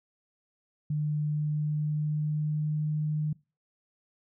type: tone with pitch glide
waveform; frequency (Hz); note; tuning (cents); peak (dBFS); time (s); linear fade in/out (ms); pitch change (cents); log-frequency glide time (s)
sine; 150.2 to 152.3; D3 to D#3; +39 to -37; -26; 0.9-3.33; 5; +24; 1.28-2.91
effects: noise-tail reverb RT60 0.3 s tail -23 dB re dry